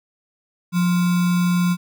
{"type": "tone with sample-and-hold", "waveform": "sine", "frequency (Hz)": 177.2, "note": "F3", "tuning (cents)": 25, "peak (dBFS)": -15, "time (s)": [0.72, 1.77], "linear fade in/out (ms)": 50, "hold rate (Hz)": 1225, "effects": []}